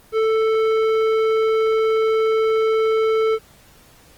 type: tone with tanh clipping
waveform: sine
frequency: 441.6 Hz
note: A4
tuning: 6 cents sharp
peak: -17 dBFS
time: 0.12-3.39 s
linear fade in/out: 50 ms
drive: 13 dB
effects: pink hiss -50 dBFS RMS until 4.17 s + Opus 24 kbps